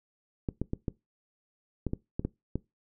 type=clicks; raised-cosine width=3 ms; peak=-17 dBFS; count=9; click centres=0.488 / 0.616 / 0.734 / 0.882 / 1.867 / 1.934 / 2.195 / 2.25 / 2.556 s; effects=noise-tail reverb RT60 0.2 s tail -21 dB re dry